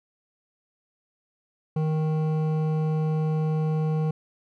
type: tone with hard clipping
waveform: triangle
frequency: 156.1 Hz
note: D#3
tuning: 6 cents sharp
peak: -24 dBFS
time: 1.76-4.11 s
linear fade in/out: 5 ms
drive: 15 dB
effects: none